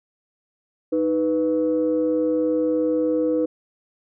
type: tone pair together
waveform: sine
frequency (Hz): 312.1 / 494.9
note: D#4 / B4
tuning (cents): +5 / +4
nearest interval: minor sixth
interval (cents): 799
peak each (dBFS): -20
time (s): 0.92-3.46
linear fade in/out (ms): 10
effects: tanh soft clip ceiling -12 dBFS